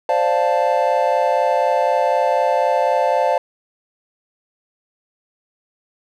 triangle chord, D minor seventh, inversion third, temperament equal, 523.3 / 587.3 / 698.5 / 880 Hz, C5 / D5 / F5 / A5, 0 / 0 / 0 / 0 cents, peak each -18 dBFS, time 0.09-3.38 s, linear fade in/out 2 ms, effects none

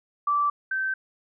sine tone pair in turn, 1164 / 1548.4 Hz, D6 / G6, -16 / -22 cents, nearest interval perfect fourth, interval 494 cents, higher second, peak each -20 / -24 dBFS, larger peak first, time 0.27-0.5 / 0.71-0.94 s, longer neither, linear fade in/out 5 ms, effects none

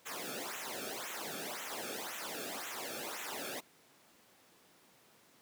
pink noise with flanger, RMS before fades -42 dBFS, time 0.05-3.61 s, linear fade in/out 20 ms, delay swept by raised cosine 0.2 to 1.03 ms, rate 1.9 Hz, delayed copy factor -1, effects pink hiss -64 dBFS RMS until 5.41 s + high-pass 200 Hz 12 dB/octave

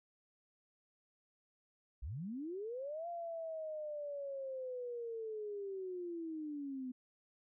sine linear two-way sweep, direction up then down, 49 to 694 to 249.5 Hz, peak -40 dBFS, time 2.02-6.92 s, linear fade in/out 10 ms, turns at 3.08 s, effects none

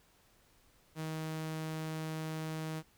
sawtooth tone, 158.1 Hz, D#3, 28 cents sharp, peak -33 dBFS, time 0.95-2.83 s, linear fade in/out 50 ms, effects pink hiss -67 dBFS RMS until 2.97 s

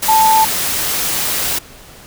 sine tone in noise, 880 Hz, A5, in tune, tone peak -8 dBFS, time 0.08-0.45 s, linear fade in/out 10 ms, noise white, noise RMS -18 dBFS, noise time 0.02-1.59 s, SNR +7 dB, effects pink hiss -39 dBFS RMS until 2.06 s

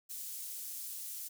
pink high-pass noise, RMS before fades -43 dBFS, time 0.09-1.29 s, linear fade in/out 20 ms, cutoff 9200 Hz, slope 12 dB/octave, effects none

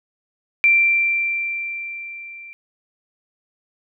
sine tone with level ramp, 2356 Hz, D7, 5 cents sharp, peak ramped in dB -10 to -36 dBFS, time 0.64-2.53 s, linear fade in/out 0 ms, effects none

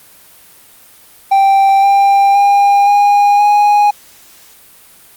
triangle tone with pitch steps, 784 / 794.5 / 805.1 / 815.9 / 826.8 Hz, G5 / G5 / G5 / G#5 / G#5, 0 / +23 / +46 / -31 / -8 cents, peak -4 dBFS, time 1.31-3.91 s, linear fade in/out 10 ms, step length 520 ms, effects white hiss -42 dBFS RMS until 5.16 s + Opus 32 kbps

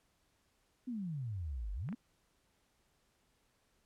sine exponential two-way sweep, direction down then up, 261.6 to 46.25 to 261.6 Hz, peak -37 dBFS, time 0.87-1.95 s, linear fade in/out 10 ms, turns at 1.73 s
clicks, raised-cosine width 0.5 ms, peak -36 dBFS, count 2, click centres 1.889 / 1.927 s
effects pink hiss -75 dBFS RMS until 3.85 s + low-pass 12000 Hz 12 dB/octave

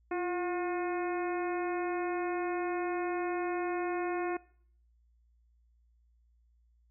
harmonic tone with a mistuned harmonic, 359.2 Hz, F4, 49 cents sharp, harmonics 1 / 2 / 3 / 4 / 5 / 6 / 7, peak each -32 / -38 / -42 / -44 / -46 / -48 / -49 dBFS, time 0.11-4.37 s, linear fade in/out 5 ms, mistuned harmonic 1, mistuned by -60 cents, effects noise-tail reverb RT60 0.6 s tail -22 dB re dry + added 58 Hz sine -64 dBFS peak until 6.9 s

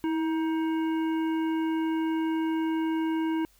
harmonic tone with a mistuned harmonic, 315.3 Hz, D#4, 23 cents sharp, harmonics 1 / 3 / 5 / 7 / 9, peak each -25 / -36 / -43 / -46 / -48 dBFS, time 0.04-3.45 s, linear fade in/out 0 ms, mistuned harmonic 1, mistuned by +38 cents, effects added 47 Hz sine -63 dBFS peak until 3.59 s + white hiss -63 dBFS RMS until 3.59 s

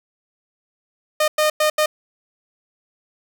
sawtooth tone bursts at uneven times, 612 Hz, D#5, 29 cents flat, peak -11 dBFS, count 4, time 1.2-1.28 / 1.38-1.5 / 1.6-1.7 / 1.78-1.86 s, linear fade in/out 5 ms, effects none

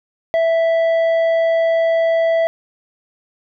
sine tone with tanh clipping, 659.3 Hz, E5, in tune, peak -14 dBFS, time 0.34-2.47 s, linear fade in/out 0 ms, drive 7 dB, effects none

